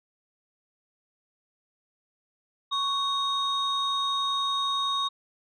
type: tone pair together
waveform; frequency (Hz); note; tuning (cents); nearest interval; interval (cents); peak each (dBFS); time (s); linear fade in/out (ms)
sine; 1108.7 / 3738; C#6 / A#7; 0 / +4; octave + major sixth; 2104; -26; 2.71-5.09; 20
effects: tanh soft clip ceiling -20 dBFS